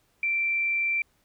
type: tone with frequency modulation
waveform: sine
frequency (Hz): 2349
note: D7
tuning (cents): 0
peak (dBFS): -23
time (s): 0.23-1.02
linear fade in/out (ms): 2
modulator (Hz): 38.8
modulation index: 0.31
effects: pink hiss -68 dBFS RMS until 1.24 s